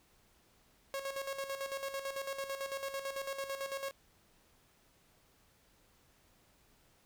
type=tone with tremolo; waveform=sawtooth; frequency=547 Hz; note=C#5; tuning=23 cents flat; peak=-32 dBFS; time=0.94-3.91 s; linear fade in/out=0 ms; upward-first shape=square; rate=9 Hz; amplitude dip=60%; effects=pink hiss -68 dBFS RMS until 7.05 s